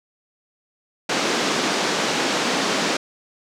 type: band-pass noise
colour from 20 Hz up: pink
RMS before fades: -22 dBFS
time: 1.09-2.97 s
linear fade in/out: 5 ms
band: 210 to 6700 Hz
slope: 24 dB/octave
effects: none